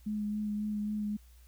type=tone with vibrato; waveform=sine; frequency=210 Hz; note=G#3; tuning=19 cents sharp; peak=-31 dBFS; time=0.06-1.17 s; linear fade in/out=10 ms; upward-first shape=sine; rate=3.7 Hz; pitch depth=17 cents each way; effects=added 60 Hz sine -54 dBFS peak until 1.47 s + white hiss -66 dBFS RMS until 1.47 s